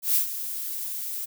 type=noise with ADSR envelope; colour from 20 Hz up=violet; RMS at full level=-20 dBFS; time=0.02-1.26 s; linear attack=130 ms; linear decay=110 ms; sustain=-12 dB; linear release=18 ms; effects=none